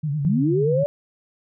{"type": "tone with vibrato", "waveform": "sine", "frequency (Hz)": 146.83, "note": "D3", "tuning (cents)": 0, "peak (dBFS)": -21, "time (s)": [0.03, 0.84], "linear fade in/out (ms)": 10, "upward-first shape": "sine", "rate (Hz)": 9.4, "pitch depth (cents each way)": 100}
{"type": "linear sweep", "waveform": "sine", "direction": "up", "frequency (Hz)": [158.2, 587.3], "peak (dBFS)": -18, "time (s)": [0.25, 0.86], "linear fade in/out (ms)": 0}
{"effects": []}